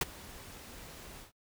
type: noise with ADSR envelope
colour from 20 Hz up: pink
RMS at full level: -26 dBFS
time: 0.01-1.32 s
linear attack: 4 ms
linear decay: 24 ms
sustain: -23 dB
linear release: 120 ms
effects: noise-tail reverb RT60 0.1 s tail -26 dB re dry